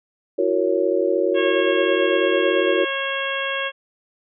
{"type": "chord", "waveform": "sine", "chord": "F# dominant seventh", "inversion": "third", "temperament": "just", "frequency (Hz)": [333, 370, 462.5, 555], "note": ["E4", "F#4", "A#4", "C#5"], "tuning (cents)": [18, 0, -14, 2], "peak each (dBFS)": [-24, -21, -23, -22], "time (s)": [0.38, 2.85], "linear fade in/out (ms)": 10}
{"type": "harmonic tone", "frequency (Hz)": 546, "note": "C#5", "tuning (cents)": -26, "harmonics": [1, 2, 3, 4, 5, 6], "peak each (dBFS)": [-28, -30, -27, -32, -29, -30], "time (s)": [1.34, 3.72], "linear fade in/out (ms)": 50}
{"effects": []}